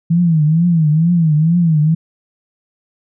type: tone with vibrato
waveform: sine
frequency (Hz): 162.4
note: E3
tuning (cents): -26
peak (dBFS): -9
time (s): 0.1-1.95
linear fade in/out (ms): 10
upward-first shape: triangle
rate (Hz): 2.2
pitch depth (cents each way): 160
effects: none